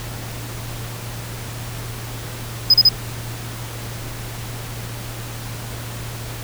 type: tone bursts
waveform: triangle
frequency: 5030 Hz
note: D#8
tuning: 18 cents sharp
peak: -6 dBFS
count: 3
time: 2.7-2.89 s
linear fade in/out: 5 ms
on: 40 ms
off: 35 ms
effects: added 116 Hz sine -30 dBFS peak until 6.43 s + pink hiss -33 dBFS RMS until 6.43 s